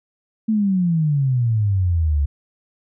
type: exponential sweep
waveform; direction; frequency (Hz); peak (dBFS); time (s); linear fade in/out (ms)
sine; down; 224.2 to 69.3; -15; 0.48-2.26; 10
effects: none